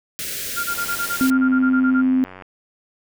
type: band-stop noise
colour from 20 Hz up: white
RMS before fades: -28 dBFS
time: 0.19-1.3 s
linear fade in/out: 0 ms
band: 600 to 1400 Hz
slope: 48 dB/octave
type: tone bursts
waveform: sine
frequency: 1396.9 Hz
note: F6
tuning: in tune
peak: -21 dBFS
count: 14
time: 0.56-2.021 s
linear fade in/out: 20 ms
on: 83 ms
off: 23 ms
type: click train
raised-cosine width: 0.5 ms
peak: -23 dBFS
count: 161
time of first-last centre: 0.7-2.422 s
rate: 92.9 Hz
type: tone with pitch glide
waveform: sine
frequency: 261.6 to 258.9 Hz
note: C4 to C4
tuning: 0 to -18 cents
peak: -14 dBFS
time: 1.21-2.24 s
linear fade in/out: 0 ms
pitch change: -18 cents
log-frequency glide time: 1.35-1.51 s
effects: none